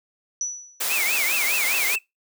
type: tone with exponential decay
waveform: sine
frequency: 5920 Hz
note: F#8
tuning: in tune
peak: -21 dBFS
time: 0.41-0.87 s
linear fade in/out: 1 ms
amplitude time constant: 100 ms
type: noise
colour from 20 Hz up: white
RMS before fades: -25 dBFS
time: 0.8-1.96 s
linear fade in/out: 10 ms
type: tone with vibrato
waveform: triangle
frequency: 2349 Hz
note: D7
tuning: in tune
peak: -21 dBFS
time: 0.89-1.99 s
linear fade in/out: 20 ms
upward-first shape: triangle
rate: 4.9 Hz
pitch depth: 250 cents each way
effects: noise-tail reverb RT60 0.2 s tail -25 dB re dry + high-pass 400 Hz 12 dB/octave